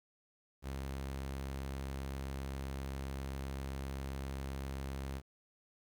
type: tone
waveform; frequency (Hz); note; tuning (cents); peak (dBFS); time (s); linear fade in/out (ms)
sawtooth; 67.6; C#2; -43; -35; 0.62-5.22; 50
effects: 11-bit